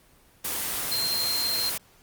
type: tone in noise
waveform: sine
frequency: 4176 Hz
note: C8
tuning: 4 cents flat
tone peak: -25 dBFS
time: 0.91-1.7 s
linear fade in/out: 10 ms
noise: white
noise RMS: -29 dBFS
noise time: 0.44-1.78 s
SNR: +1 dB
effects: pink hiss -58 dBFS RMS until 2.02 s + Opus 24 kbps